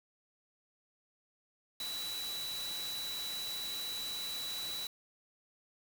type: tone in noise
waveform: sine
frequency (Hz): 3940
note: B7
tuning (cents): -5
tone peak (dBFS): -38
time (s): 1.8-4.87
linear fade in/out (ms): 2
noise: white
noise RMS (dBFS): -44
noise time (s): 1.8-4.87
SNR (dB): +3
effects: none